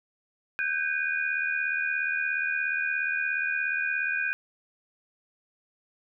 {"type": "tone cluster", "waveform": "sine", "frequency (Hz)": [1528, 1605, 2459], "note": ["G6", "G6", "D#7"], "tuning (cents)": [-45, 40, -21], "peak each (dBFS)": -30, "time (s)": [0.59, 4.33], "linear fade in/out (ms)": 0, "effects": []}